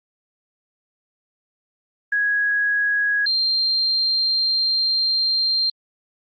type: tone pair in turn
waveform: sine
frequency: 1661.2 / 4175 Hz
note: G#6 / C8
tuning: 0 / -5 cents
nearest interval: octave + major third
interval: 1595 cents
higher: second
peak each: -17 dBFS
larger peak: neither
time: 2.12-3.26 / 3.26-5.7 s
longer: second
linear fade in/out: 5 ms
effects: Opus 24 kbps